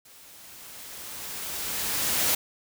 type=noise with level ramp; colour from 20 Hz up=white; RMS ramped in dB=-52 to -23 dBFS; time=0.05-2.35 s; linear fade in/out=5 ms; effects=none